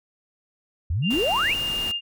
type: exponential sweep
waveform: sine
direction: up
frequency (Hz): 71.8 to 2942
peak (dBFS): -21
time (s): 0.9-1.55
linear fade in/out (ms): 5
type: tone with pitch glide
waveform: sine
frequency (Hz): 2794 to 2815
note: F7 to F7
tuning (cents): 0 to +13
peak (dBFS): -24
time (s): 1.02-2.01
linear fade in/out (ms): 50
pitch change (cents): +13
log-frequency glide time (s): 1.28-1.55
type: noise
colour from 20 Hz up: pink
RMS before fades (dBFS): -35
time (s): 1.1-1.92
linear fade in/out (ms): 10
effects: none